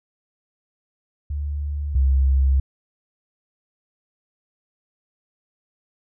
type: tone pair in turn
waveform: sine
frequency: 72.7 / 67.06 Hz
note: D2 / C2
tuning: -17 / +43 cents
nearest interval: minor second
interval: 140 cents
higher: first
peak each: -23 / -14 dBFS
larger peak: second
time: 1.3-1.95 / 1.95-2.6 s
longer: neither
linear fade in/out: 5 ms
effects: none